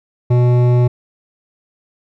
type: tone with hard clipping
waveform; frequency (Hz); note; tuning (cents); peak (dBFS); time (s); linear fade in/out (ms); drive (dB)
triangle; 122.7; B2; -11; -11; 0.3-0.88; 10; 16
effects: none